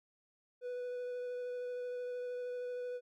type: tone with vibrato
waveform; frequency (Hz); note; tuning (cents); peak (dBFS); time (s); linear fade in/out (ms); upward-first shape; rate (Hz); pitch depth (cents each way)
triangle; 493.9; B4; 0; -36; 0.61-3.01; 50; sine; 13; 9
effects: none